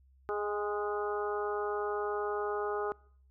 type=harmonic tone with a mistuned harmonic; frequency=207.7 Hz; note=G#3; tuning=in tune; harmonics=2 / 3 / 4 / 5 / 6 / 7; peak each=-33 / -43 / -39 / -45 / -39 / -45 dBFS; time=0.29-2.92 s; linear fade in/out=0 ms; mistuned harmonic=4; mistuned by=-18 cents; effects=noise-tail reverb RT60 0.6 s tail -25 dB re dry + added 66 Hz sine -60 dBFS peak until 3.3 s